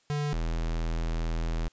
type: tone pair in turn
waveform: square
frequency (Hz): 146.83 / 41.1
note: D3 / E1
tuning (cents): 0 / -4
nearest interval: octave + minor seventh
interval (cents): 2204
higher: first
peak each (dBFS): -28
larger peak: neither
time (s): 0.1-0.33 / 0.33-1.68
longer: second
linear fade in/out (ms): 0
effects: white hiss -67 dBFS RMS until 1.72 s + resampled to 16000 Hz